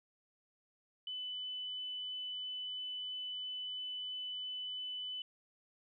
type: tone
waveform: sine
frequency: 3001 Hz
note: F#7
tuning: 24 cents sharp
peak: -39 dBFS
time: 1.07-5.22 s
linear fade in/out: 2 ms
effects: none